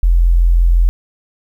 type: tone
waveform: sine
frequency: 42.87 Hz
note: F1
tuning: 31 cents flat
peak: -7 dBFS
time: 0.03-0.89 s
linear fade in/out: 0 ms
effects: 8-bit